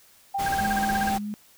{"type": "tone with pitch glide", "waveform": "sine", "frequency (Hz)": [791, 781], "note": ["G5", "G5"], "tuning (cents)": [15, -7], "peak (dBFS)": -24, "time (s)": [0.34, 1.18], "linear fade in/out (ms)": 10, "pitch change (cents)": -22, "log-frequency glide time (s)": [0.45, 0.6]}
{"type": "noise", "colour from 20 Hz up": "pink", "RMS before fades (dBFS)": -33, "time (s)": [0.38, 1.19], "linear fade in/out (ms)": 20}
{"type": "tone bursts", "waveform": "sine", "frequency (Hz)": 1601, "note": "G6", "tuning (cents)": 36, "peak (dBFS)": -25, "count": 11, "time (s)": [0.46, 1.095], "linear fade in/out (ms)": 5, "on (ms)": 25, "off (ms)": 36}
{"type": "tone with vibrato", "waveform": "sine", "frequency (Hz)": 207.7, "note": "G#3", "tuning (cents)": 0, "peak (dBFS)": -29, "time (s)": [0.61, 1.34], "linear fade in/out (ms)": 0, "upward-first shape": "sine", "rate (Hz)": 4.7, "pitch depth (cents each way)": 15}
{"effects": ["white hiss -56 dBFS RMS until 1.57 s"]}